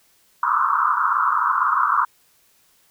white band-pass noise, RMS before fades -19 dBFS, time 0.43-2.05 s, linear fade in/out 5 ms, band 980 to 1400 Hz, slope 96 dB/octave, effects white hiss -59 dBFS RMS until 2.9 s

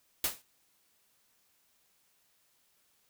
white noise with exponential decay, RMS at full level -26 dBFS, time 0.24-0.42 s, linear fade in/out 2 ms, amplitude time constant 39 ms, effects white hiss -71 dBFS RMS until 3.09 s

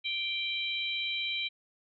harmonic tone, 784 Hz, G5, in tune, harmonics 3 / 4 / 5, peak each -34 / -35 / -36 dBFS, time 0.04-1.49 s, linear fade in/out 20 ms, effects none

